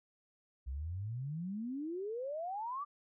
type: exponential sweep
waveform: sine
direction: up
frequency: 61.6 to 1199 Hz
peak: -37 dBFS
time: 0.66-2.85 s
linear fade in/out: 20 ms
effects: none